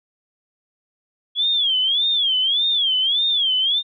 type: tone with vibrato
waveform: sine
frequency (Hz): 3322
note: G#7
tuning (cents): 0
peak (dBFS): -16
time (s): 1.35-3.83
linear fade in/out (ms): 50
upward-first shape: sine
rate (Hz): 1.7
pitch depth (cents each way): 170
effects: none